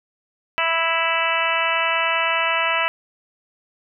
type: harmonic tone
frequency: 329.6 Hz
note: E4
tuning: in tune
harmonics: 2 / 3 / 4 / 5 / 6 / 7 / 8 / 9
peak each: -27 / -25 / -25 / -29 / -26 / -28 / -24 / -28 dBFS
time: 0.58-2.88 s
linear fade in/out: 0 ms
effects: none